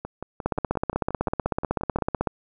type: two click trains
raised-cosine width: 1 ms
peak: -18 / -9 dBFS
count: 12 / 30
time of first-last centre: 0.05-1.987 / 0.46-2.272 s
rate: 5.68 / 16 Hz
effects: none